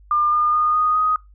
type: tone with pitch steps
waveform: sine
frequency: 1200 / 1212.5 / 1225.2 / 1238 / 1251 Hz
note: D6 / D#6 / D#6 / D#6 / D#6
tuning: +37 / -45 / -27 / -9 / +9 cents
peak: -15 dBFS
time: 0.11-1.16 s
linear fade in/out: 2 ms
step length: 210 ms
effects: noise-tail reverb RT60 0.2 s tail -23 dB re dry + added 50 Hz sine -45 dBFS peak until 1.34 s